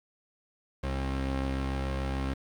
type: tone pair together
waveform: sawtooth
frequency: 66.9 / 268.5 Hz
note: C2 / C4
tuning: +39 / +45 cents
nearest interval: 2 octaves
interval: 2406 cents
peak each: -26 / -32 dBFS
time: 0.83-2.34 s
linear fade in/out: 10 ms
effects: low-pass 4000 Hz 12 dB/octave + 10-bit